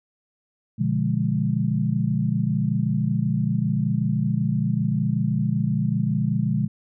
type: chord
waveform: sine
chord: B diminished seventh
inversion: none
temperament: equal with one note detuned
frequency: 121.56 / 146.83 / 174.61 / 207.7 Hz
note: B2 / D3 / F3 / Ab3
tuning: -27 / 0 / 0 / 0 cents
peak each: -25 / -25 / -26 / -25 dBFS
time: 0.78-6.68 s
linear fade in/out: 20 ms
effects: none